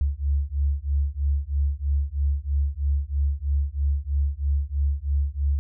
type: beating tone pair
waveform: sine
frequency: 69.3 / 72.4 Hz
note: C#2 / D2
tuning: 0 / -24 cents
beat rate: 3.1 Hz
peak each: -24 dBFS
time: 0.01-5.59 s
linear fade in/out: 0 ms
effects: none